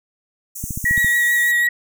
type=high-pass noise; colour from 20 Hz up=pink; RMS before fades=-31 dBFS; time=0.55-1.52 s; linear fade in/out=10 ms; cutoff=6000 Hz; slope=96 dB/octave
type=click train; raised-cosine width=5 ms; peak=-14 dBFS; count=7; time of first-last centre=0.64-1.045 s; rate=14.8 Hz
type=tone; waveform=sine; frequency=1914 Hz; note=A#6; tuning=45 cents sharp; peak=-14 dBFS; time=0.85-1.69 s; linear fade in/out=5 ms
type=tone with vibrato; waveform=10% pulse; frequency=3729 Hz; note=A#7; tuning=in tune; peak=-21 dBFS; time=0.97-1.67 s; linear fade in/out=0 ms; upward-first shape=triangle; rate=6.2 Hz; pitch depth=61 cents each way
effects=none